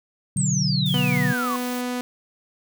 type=chord; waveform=sine; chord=B minor; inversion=none; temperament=equal; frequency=123.47 / 146.83 / 185 Hz; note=B2 / D3 / F#3; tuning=0 / 0 / 0 cents; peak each=-27 / -23 / -24 dBFS; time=0.36-1.33 s; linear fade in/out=5 ms
type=exponential sweep; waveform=sine; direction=down; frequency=8580 to 1064 Hz; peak=-24 dBFS; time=0.37-1.56 s; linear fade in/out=0 ms
type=noise; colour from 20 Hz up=blue; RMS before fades=-38 dBFS; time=0.86-1.81 s; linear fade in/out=0 ms
type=tone with pitch glide; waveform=sawtooth; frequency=246 to 247.7 Hz; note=B3 to B3; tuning=-7 to +5 cents; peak=-21 dBFS; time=0.94-2.01 s; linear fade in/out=0 ms; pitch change=+12 cents; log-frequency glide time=1.4-1.46 s
effects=none